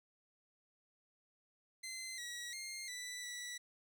15% pulse tone with pitch steps, 2065 / 1921 / 2120 / 1977 / 1957 Hz, C7 / B6 / C7 / B6 / B6, -23 / -48 / +22 / +1 / -16 cents, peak -37 dBFS, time 1.83-3.58 s, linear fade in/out 10 ms, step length 350 ms, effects none

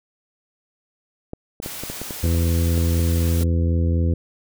clicks, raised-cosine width 2 ms, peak -17 dBFS, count 12, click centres 1.334 / 1.601 / 1.661 / 1.836 / 1.9 / 2.016 / 2.108 / 2.26 / 2.349 / 2.778 / 2.995 / 3.414 s
white noise, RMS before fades -33 dBFS, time 1.62-3.44 s, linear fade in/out 10 ms
harmonic tone, 84 Hz, E2, 33 cents sharp, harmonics 1 / 2 / 3 / 4 / 5 / 6, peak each -17 / -26 / -28 / -31 / -37 / -33 dBFS, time 2.23-4.14 s, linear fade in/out 5 ms
effects none

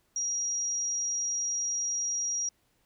sine tone, 5710 Hz, F8, 37 cents sharp, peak -28 dBFS, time 0.16-2.49 s, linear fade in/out 2 ms, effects pink hiss -71 dBFS RMS until 2.85 s

